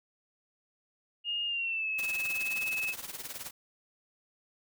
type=tone with pitch glide; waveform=sine; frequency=2841 to 2590 Hz; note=F7 to E7; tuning=+29 to -31 cents; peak=-30 dBFS; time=1.24-2.95 s; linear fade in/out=50 ms; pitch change=-160 cents; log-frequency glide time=1.46-1.89 s
type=noise with tremolo; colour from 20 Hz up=white; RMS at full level=-38 dBFS; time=1.98-3.51 s; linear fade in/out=10 ms; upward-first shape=triangle; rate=19 Hz; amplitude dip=85%
effects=none